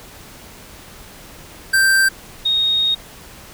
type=tone pair in turn; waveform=square / sine; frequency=1568 / 3729 Hz; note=G6 / A#7; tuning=0 / 0 cents; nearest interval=octave + minor third; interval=1500 cents; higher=second; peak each=-12 / -14 dBFS; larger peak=first; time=1.73-2.09 / 2.45-2.95 s; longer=second; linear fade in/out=10 ms; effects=pink hiss -40 dBFS RMS until 3.53 s